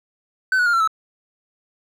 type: tone with pitch steps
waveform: triangle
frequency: 1522 / 1464.2 / 1408.6 / 1355.2 / 1303.7 Hz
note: F#6 / F#6 / F6 / E6 / E6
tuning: +48 / -19 / +14 / +48 / -20 cents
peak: -13 dBFS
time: 0.52-0.875 s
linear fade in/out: 2 ms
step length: 71 ms
effects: none